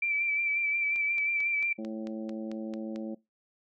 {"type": "tone with vibrato", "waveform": "sine", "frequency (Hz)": 2334, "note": "D7", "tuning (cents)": -11, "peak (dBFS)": -26, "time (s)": [0.02, 1.73], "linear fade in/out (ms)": 5, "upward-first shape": "sine", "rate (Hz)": 5.6, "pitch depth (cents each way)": 31}
{"type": "click train", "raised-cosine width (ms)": 0.2, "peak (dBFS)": -29, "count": 10, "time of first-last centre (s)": [0.96, 2.96], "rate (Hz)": 4.5}
{"type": "harmonic tone", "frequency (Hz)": 110, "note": "A2", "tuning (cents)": 0, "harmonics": [2, 3, 4, 5, 6, 7], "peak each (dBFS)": [-36, -39, -50, -42, -55, -55], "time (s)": [1.78, 3.15], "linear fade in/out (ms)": 10}
{"effects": ["noise-tail reverb RT60 0.2 s tail -21 dB re dry"]}